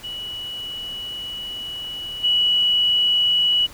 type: tone with level steps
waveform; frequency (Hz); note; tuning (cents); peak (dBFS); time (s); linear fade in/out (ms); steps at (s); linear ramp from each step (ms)
sine; 2938; F#7; -13; -28 / -15; 0.03-3.67; 20; 2.23; 20
effects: pink hiss -43 dBFS RMS until 3.73 s